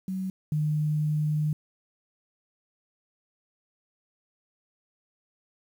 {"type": "tone pair in turn", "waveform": "sine", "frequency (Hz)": [188.6, 151.78], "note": ["F#3", "D#3"], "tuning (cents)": [33, -43], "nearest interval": "major third", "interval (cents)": 376, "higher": "first", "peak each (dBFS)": [-28, -23], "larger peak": "second", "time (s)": [[0.08, 0.3], [0.52, 1.53]], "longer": "second", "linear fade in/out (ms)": 2, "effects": ["9-bit"]}